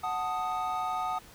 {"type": "chord", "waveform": "triangle", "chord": "D# diminished", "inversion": "first", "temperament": "equal", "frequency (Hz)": [740, 880, 1244.5], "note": ["F#5", "A5", "D#6"], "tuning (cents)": [0, 0, 0], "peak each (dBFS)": [-31, -34, -31], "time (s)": [0.03, 1.19], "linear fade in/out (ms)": 10, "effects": ["pink hiss -53 dBFS RMS until 1.34 s"]}